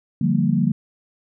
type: chord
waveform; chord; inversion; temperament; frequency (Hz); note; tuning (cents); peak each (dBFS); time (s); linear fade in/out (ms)
sine; G minor seventh; second; equal with one note detuned; 146.83 / 174.61 / 196 / 230.5; D3 / F3 / G3 / Bb3; 0 / 0 / 0 / -19; -22 / -21 / -22 / -21; 0.21-0.72; 5
effects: none